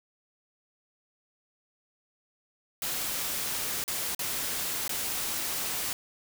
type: noise with dropouts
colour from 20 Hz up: white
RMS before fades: -32 dBFS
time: 2.82-5.93 s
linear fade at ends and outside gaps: 1 ms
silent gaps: 3.84-3.879 / 4.148-4.192 / 4.879-4.893 s
effects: none